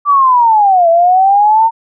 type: linear two-way sweep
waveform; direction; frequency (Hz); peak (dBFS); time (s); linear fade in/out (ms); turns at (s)
sine; down then up; 1174.7 to 660 to 919; -5; 0.05-1.71; 50; 0.89
effects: none